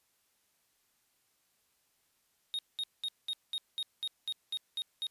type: tone bursts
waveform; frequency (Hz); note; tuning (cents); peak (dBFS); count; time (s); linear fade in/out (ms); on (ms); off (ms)
triangle; 3729; A#7; 0; -31; 11; 2.54-5.068; 0; 48; 200
effects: white hiss -74 dBFS RMS until 5.1 s + resampled to 32000 Hz